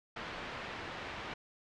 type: low-pass noise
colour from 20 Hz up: white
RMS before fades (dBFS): -43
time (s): 0.16-1.34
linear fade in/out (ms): 5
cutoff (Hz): 2200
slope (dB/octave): 12
effects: low-pass 5000 Hz 12 dB/octave